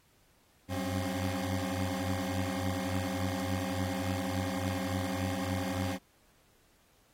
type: tone cluster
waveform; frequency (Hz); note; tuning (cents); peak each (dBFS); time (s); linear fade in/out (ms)
20% pulse; 92.8 / 96.3 / 267.8; F#2 / G2 / C4; +6 / -30 / +40; -31; 0.68-5.99; 50
effects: pink hiss -67 dBFS RMS until 7.13 s + AAC 48 kbps